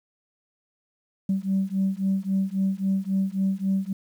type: beating tone pair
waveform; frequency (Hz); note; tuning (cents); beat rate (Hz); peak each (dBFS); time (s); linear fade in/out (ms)
sine; 191.1 / 194.8; G3 / G3; -44 / -11; 3.7; -24; 1.29-3.93; 5
effects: tanh soft clip ceiling -16 dBFS + 9-bit